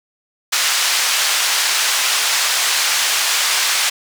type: band-pass noise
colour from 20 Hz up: white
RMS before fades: -17 dBFS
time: 0.52-3.9 s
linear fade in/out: 10 ms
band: 1000 to 6500 Hz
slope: 12 dB/octave
effects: none